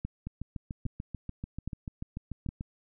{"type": "two click trains", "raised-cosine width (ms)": 5, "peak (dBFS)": [-21, -24], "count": [4, 17], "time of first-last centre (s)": [[0.05, 2.489], [0.27, 2.609]], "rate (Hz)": [1.23, 6.84], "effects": []}